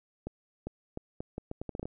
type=accelerating click train; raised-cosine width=2 ms; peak=-23 dBFS; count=12; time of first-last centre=0.27-1.855 s; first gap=400 ms; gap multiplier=0.76; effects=none